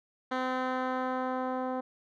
10% pulse tone with low-pass filter sweep, 256.9 Hz, C4, 32 cents flat, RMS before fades -32 dBFS, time 0.31-1.81 s, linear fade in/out 10 ms, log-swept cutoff 2700 to 790 Hz, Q 0.82, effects none

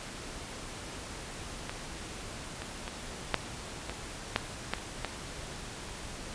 clicks, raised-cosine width 0.3 ms, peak -19 / -21 / -21 / -8 / -19 / -9 / -12 / -27 / -15 dBFS, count 9, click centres 1.695 / 2.62 / 2.879 / 3.343 / 3.896 / 4.361 / 4.736 / 4.784 / 5.047 s, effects pink hiss -42 dBFS RMS until 6.34 s + resampled to 22050 Hz

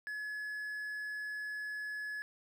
triangle tone with quantisation, 1700 Hz, G#6, 40 cents sharp, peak -36 dBFS, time 0.07-2.22 s, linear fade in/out 0 ms, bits 11, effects none

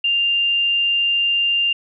sine tone, 2794 Hz, F7, in tune, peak -15 dBFS, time 0.04-1.73 s, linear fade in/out 5 ms, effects none

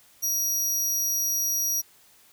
sawtooth tone, 5750 Hz, F8, 50 cents sharp, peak -21 dBFS, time 0.22-1.82 s, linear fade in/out 20 ms, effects white hiss -57 dBFS RMS until 2.32 s

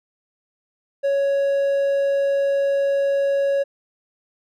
triangle tone, 556 Hz, C#5, 5 cents sharp, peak -15 dBFS, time 1.03-3.64 s, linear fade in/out 20 ms, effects none

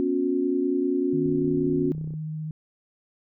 sine chord, B suspended second, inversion none, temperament equal with one note detuned, 246.9 / 277.2 / 362.4 Hz, B3 / C#4 / F#4, 0 / 0 / -36 cents, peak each -30 / -24 / -25 dBFS, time 0-1.92 s, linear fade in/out 0 ms
sine tone with vibrato, 155.56 Hz, D#3, in tune, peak -29 dBFS, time 1.13-2.51 s, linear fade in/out 2 ms, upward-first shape sine, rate 15 Hz, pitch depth 11 cents each way
click train, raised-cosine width 3 ms, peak -29 dBFS, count 29, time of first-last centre 1.26-2.138 s, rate 31.9 Hz
effects none

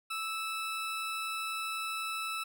20% pulse tone, 1312 Hz, E6, 9 cents flat, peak -29 dBFS, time 0.1-2.44 s, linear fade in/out 10 ms, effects none

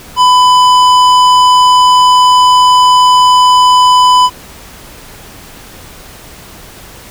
triangle tone with hard clipping, 1000 Hz, B5, 21 cents sharp, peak -5 dBFS, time 0.16-4.3 s, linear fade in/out 50 ms, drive 16 dB, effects pink hiss -33 dBFS RMS until 7.1 s

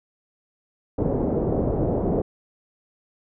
white low-pass noise, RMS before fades -23 dBFS, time 0.98-2.22 s, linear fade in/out 5 ms, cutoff 540 Hz, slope 24 dB/octave, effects none

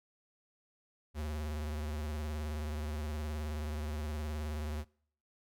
square tone with vibrato, 75.6 Hz, D#2, 49 cents flat, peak -36 dBFS, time 1.14-4.85 s, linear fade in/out 50 ms, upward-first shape sine, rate 19 Hz, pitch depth 65 cents each way, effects noise-tail reverb RT60 0.6 s tail -25 dB re dry

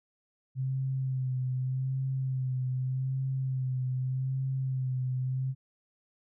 sine tone with vibrato, 130.5 Hz, C3, 4 cents flat, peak -28 dBFS, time 0.55-5.55 s, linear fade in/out 50 ms, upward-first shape sine, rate 0.83 Hz, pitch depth 33 cents each way, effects none

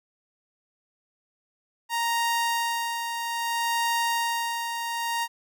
sawtooth tone with tremolo, 932.3 Hz, A#5, in tune, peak -19 dBFS, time 1.89-5.28 s, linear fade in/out 50 ms, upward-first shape sine, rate 0.61 Hz, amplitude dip 50%, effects none

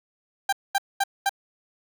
30% pulse tone bursts, 791 Hz, G5, 15 cents sharp, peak -17 dBFS, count 4, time 0.49-1.294 s, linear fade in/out 5 ms, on 36 ms, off 220 ms, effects none

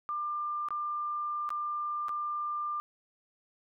sine tone with dropouts, 1194 Hz, D6, 28 cents sharp, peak -31 dBFS, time 0.09-2.8 s, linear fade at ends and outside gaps 0 ms, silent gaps 0.686-0.706 / 1.491-1.504 / 2.084-2.092 s, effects none

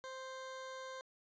20% pulse tone, 523.3 Hz, C5, in tune, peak -40 dBFS, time 0.04-1.01 s, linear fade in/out 0 ms, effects resampled to 16000 Hz

